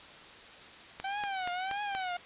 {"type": "click train", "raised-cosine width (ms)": 0.3, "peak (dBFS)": -22, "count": 5, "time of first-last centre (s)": [1, 1.95], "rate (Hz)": 4.21}
{"type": "tone with vibrato", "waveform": "sawtooth", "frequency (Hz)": 767, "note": "G5", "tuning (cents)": -38, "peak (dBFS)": -29, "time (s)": [1.04, 2.17], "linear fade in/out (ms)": 5, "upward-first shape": "triangle", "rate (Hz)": 1.6, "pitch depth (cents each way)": 150}
{"effects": ["white hiss -50 dBFS RMS until 2.25 s", "resampled to 8000 Hz"]}